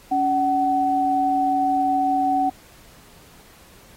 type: tone pair together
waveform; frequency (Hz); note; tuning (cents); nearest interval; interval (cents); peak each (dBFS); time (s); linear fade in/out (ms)
sine; 280.8 / 752.9; C#4 / F#5; +22 / +30; octave + perfect fourth; 1708; -24 / -18; 0.11-2.5; 10
effects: pink hiss -50 dBFS RMS until 3.96 s + AAC 48 kbps